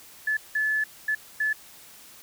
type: tone bursts at uneven times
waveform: sine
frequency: 1728 Hz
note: A6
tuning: 32 cents flat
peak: -22 dBFS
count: 4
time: 0.27-0.37 / 0.55-0.84 / 1.08-1.15 / 1.4-1.53 s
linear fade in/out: 5 ms
effects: white hiss -49 dBFS RMS until 2.22 s